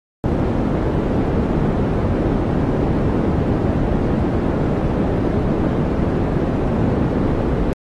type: low-pass noise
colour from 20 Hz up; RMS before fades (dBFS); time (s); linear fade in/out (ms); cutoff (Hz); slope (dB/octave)
white; -18; 0.24-7.73; 0; 330; 12
effects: AAC 32 kbps